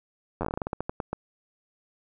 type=slowing click train; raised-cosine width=1 ms; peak=-15 dBFS; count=16; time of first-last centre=0.41-1.13 s; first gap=10 ms; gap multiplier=1.2; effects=none